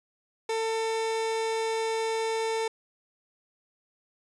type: tone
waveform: 30% pulse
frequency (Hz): 447.6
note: A4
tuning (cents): +30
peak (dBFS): -24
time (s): 0.49-2.68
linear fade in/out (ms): 5
effects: resampled to 22050 Hz